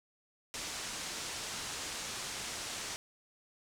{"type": "low-pass noise", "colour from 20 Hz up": "white", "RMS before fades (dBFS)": -41, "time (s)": [0.54, 2.96], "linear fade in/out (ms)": 0, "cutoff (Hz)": 8100, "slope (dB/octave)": 24, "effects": []}